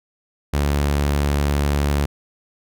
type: tone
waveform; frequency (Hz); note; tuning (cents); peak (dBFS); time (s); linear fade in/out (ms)
sawtooth; 71.9; D2; -36; -13; 0.53-2.06; 10
effects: none